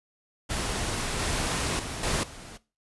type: noise with level steps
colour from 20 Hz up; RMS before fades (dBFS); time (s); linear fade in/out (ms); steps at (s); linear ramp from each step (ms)
pink; -30 / -28 / -35 / -27 / -44; 0.49-2.58; 20; 1.19 / 1.79 / 2.03 / 2.23; 5
effects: noise-tail reverb RT60 0.3 s tail -19 dB re dry + resampled to 24000 Hz